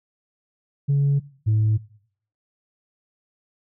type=tone pair in turn; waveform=sine; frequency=141 / 108.17 Hz; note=C#3 / A2; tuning=+30 / -29 cents; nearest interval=perfect fourth; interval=459 cents; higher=first; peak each=-14 dBFS; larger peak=neither; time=0.88-1.2 / 1.46-1.78 s; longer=neither; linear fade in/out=20 ms; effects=noise-tail reverb RT60 0.6 s tail -21 dB re dry + tanh soft clip ceiling -14 dBFS